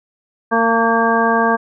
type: harmonic tone with a mistuned harmonic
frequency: 229.1 Hz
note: A#3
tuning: 30 cents flat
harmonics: 1 / 2 / 3 / 4 / 5 / 7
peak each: -19 / -19 / -19 / -19 / -19 / -19 dBFS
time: 0.51-1.57 s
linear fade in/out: 20 ms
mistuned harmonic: 4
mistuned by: -17 cents
effects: none